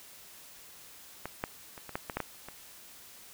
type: clicks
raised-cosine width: 0.5 ms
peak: -21 / -16 / -29 / -27 / -17 / -20 / -16 / -17 / -27 dBFS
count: 9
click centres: 1.256 / 1.439 / 1.778 / 1.893 / 1.955 / 2.098 / 2.17 / 2.203 / 2.486 s
effects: white hiss -52 dBFS RMS until 3.33 s